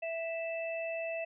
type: harmonic tone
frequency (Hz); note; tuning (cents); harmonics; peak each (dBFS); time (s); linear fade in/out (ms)
659.3; E5; 0; 1 / 3 / 4; -35 / -49 / -40; 0.02-1.25; 10
effects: none